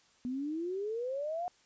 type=exponential sweep; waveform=sine; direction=up; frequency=242.9 to 730 Hz; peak=-33 dBFS; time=0.25-1.48 s; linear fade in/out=0 ms; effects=white hiss -66 dBFS RMS until 1.65 s + resampled to 16000 Hz